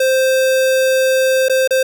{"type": "tone with dropouts", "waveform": "square", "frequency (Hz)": 523.3, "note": "C5", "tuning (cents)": 0, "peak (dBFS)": -12, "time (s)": [0, 1.83], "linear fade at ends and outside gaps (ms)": 5, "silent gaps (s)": [[1.485, 1.496], [1.676, 1.707]], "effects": []}